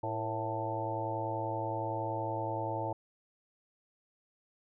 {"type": "harmonic tone with a mistuned harmonic", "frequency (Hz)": 110.6, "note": "A2", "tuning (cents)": 9, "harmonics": [1, 3, 4, 5, 6, 7, 8], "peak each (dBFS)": [-39, -41, -44, -40, -41, -43, -37], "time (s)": [0.03, 2.93], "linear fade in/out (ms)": 5, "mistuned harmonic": 4, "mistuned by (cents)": 80, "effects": []}